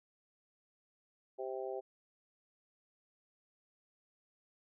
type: harmonic tone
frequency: 130.81 Hz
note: C3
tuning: in tune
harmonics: 3 / 4 / 5 / 6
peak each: -41 / -43 / -45 / -47 dBFS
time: 1.38-1.81 s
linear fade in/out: 20 ms
effects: none